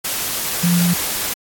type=tone in noise; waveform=sine; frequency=173.7 Hz; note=F3; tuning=9 cents flat; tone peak=-13 dBFS; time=0.63-0.94 s; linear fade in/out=10 ms; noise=white; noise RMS=-22 dBFS; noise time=0.04-1.34 s; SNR=+6 dB; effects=AAC 64 kbps